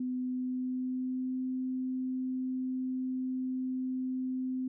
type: tone with pitch glide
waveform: sine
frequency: 252.8 to 257.4 Hz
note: B3 to C4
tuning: +41 to -28 cents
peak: -31 dBFS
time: 0-4.68 s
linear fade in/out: 5 ms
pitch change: +31 cents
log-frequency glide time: 0.17-1.44 s
effects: none